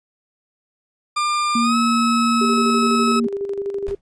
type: tone with pitch glide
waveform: 40% pulse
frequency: 1198 to 1291.4 Hz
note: D6 to E6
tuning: +34 to -36 cents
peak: -17 dBFS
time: 1.16-3.2 s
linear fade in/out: 10 ms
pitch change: +130 cents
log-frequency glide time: 1.61-1.76 s
type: tone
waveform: sine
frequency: 233.1 Hz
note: A#3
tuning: in tune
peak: -17 dBFS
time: 1.55-3.27 s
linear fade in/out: 5 ms
type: tone with tremolo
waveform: sine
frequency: 398.5 Hz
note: G4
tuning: 28 cents sharp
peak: -20 dBFS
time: 2.41-3.95 s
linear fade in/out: 5 ms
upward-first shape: square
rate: 12 Hz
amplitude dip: 50%
type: noise with exponential decay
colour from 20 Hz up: brown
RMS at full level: -26 dBFS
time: 3.88-4.01 s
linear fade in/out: 1 ms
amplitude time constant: 28 ms
effects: resampled to 22050 Hz